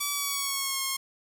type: tone with pitch glide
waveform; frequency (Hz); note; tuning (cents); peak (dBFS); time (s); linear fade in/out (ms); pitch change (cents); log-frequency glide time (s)
5% pulse; 1148 to 1077.3; D6 to C#6; -40 to -50; -16; 0-0.97; 10; -110; 0.12-0.8
effects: 9-bit